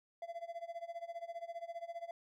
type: tone with tremolo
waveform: triangle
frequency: 679 Hz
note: F5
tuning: 49 cents flat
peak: -37 dBFS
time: 0.22-2.11 s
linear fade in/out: 2 ms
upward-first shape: sine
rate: 15 Hz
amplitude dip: 90%
effects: none